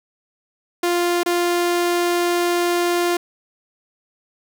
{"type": "tone with dropouts", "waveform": "sawtooth", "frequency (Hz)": 349.2, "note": "F4", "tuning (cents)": 0, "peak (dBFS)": -13, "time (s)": [0.83, 3.17], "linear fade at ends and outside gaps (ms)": 5, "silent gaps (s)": [1.233, 1.26], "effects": []}